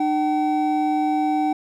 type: tone pair together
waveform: triangle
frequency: 303.1 / 763.8 Hz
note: D#4 / G5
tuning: -45 / -45 cents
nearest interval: octave + major third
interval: 1600 cents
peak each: -19 dBFS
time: 0-1.53 s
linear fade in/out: 5 ms
effects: none